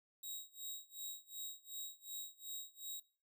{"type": "tone with tremolo", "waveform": "5% pulse", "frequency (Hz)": 3811, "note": "A#7", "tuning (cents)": 38, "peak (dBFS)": -35, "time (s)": [0.23, 3], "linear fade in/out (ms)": 5, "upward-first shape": "sine", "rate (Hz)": 2.7, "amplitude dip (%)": 95, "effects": ["noise-tail reverb RT60 0.4 s tail -19 dB re dry"]}